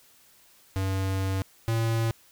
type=tone pair in turn; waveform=square; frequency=95.8 / 113.77 Hz; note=G2 / A#2; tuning=-39 / -42 cents; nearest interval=minor third; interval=297 cents; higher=second; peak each=-26 / -24 dBFS; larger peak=second; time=0.76-1.42 / 1.68-2.11 s; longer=first; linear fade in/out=0 ms; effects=white hiss -58 dBFS RMS until 2.31 s